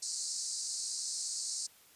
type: band-pass noise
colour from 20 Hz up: white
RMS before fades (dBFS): -38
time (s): 0.02-1.67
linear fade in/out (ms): 10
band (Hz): 4200 to 9000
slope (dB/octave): 96
effects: white hiss -61 dBFS RMS until 1.95 s + resampled to 32000 Hz